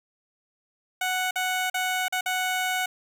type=tone with dropouts; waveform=15% pulse; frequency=740 Hz; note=F#5; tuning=in tune; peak=-18 dBFS; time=1.01-2.86 s; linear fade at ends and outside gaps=5 ms; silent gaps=1.31-1.357 / 1.7-1.742 / 2.083-2.124 / 2.21-2.259 s; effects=none